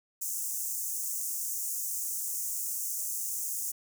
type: high-pass noise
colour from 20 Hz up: pink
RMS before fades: -34 dBFS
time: 0.21-3.72 s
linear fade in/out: 10 ms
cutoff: 6300 Hz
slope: 48 dB/octave
effects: none